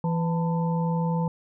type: harmonic tone with a mistuned harmonic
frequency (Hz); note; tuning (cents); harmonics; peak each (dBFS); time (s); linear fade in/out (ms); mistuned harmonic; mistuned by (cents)
166.7; E3; +20; 1 / 3 / 5 / 6; -23 / -33 / -32 / -40; 0.04-1.28; 2; 5; +110
effects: none